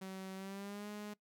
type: tone with pitch glide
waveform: sawtooth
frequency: 190 to 208.4 Hz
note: F#3 to G#3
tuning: +46 to +6 cents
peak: -40 dBFS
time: 0.01-1.14 s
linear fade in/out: 10 ms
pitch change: +160 cents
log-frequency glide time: 0.35-0.88 s
effects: noise-tail reverb RT60 0.1 s tail -20 dB re dry